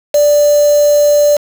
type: tone with quantisation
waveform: sine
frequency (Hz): 587.3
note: D5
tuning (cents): 0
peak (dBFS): -6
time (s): 0.14-1.37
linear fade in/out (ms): 5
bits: 3
effects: none